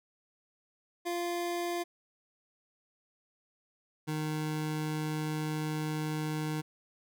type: tone pair in turn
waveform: 25% pulse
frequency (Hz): 347.2 / 154.17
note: F4 / D#3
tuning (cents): -10 / -16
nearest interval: octave + major second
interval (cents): 1406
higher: first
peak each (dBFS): -28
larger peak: neither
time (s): 1.05-1.84 / 4.07-6.62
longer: second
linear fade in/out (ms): 20
effects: none